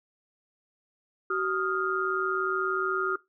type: tone cluster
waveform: sine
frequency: 378.4 / 1245 / 1402 Hz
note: F#4 / D#6 / F6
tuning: +39 / +1 / +6 cents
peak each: -30 dBFS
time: 1.3-3.16 s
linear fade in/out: 5 ms
effects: noise-tail reverb RT60 0.2 s tail -20 dB re dry